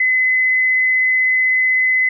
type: tone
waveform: sine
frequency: 2029 Hz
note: B6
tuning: 46 cents sharp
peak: -12 dBFS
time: 0-2.09 s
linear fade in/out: 5 ms
effects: none